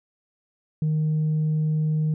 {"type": "tone", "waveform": "sine", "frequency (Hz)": 154.8, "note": "D#3", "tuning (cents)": -9, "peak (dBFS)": -18, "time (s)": [0.82, 2.14], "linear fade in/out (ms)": 2, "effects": ["tanh soft clip ceiling -18 dBFS"]}